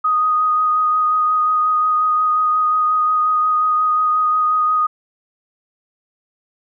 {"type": "tone with vibrato", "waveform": "sine", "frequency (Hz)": 1244.5, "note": "D#6", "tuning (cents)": 0, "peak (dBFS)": -13, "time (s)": [0.04, 4.87], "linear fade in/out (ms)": 10, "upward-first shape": "sine", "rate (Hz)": 5.6, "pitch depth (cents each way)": 14, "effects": []}